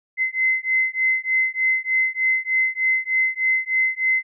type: beating tone pair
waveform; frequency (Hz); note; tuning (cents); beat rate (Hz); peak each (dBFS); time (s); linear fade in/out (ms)
sine; 2054 / 2057.3; C7 / C7; -33 / -30; 3.3; -21; 0.17-4.23; 50
effects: none